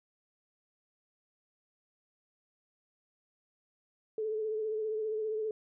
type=tone with vibrato; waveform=sine; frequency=433.6 Hz; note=A4; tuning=25 cents flat; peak=-31 dBFS; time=4.18-5.51 s; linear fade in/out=2 ms; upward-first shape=triangle; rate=15 Hz; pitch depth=42 cents each way; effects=none